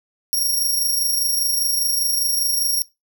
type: tone with amplitude modulation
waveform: 5% pulse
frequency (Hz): 5588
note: F8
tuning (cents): 0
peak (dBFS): -10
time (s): 0.33-2.82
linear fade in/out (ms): 0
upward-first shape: sine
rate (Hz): 25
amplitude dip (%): 40
effects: noise-tail reverb RT60 0.2 s tail -20 dB re dry